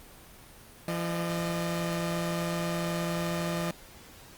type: tone pair together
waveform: sawtooth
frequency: 170 / 608.1 Hz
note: F3 / D#5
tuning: -46 / -40 cents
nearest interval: octave + minor seventh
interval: 2206 cents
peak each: -26 / -31 dBFS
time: 0.88-3.71 s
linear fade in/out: 2 ms
effects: pink hiss -51 dBFS RMS until 4.37 s + Opus 24 kbps